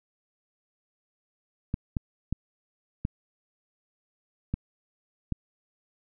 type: clicks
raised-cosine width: 5 ms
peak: -15 dBFS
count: 6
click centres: 1.741 / 1.968 / 2.326 / 3.051 / 4.54 / 5.323 s
effects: none